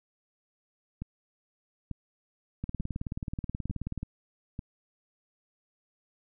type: two click trains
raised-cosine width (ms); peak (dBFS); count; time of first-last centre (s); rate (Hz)
5; -21 / -23; 27 / 5; 2.64-4.03 / 1.02-4.591; 18.7 / 1.12
effects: none